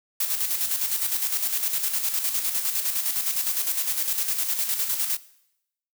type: noise with tremolo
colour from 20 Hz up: blue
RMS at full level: -24 dBFS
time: 0.2-5.17 s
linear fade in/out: 5 ms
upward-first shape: square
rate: 9.8 Hz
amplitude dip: 50%
effects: noise-tail reverb RT60 0.8 s tail -19 dB re dry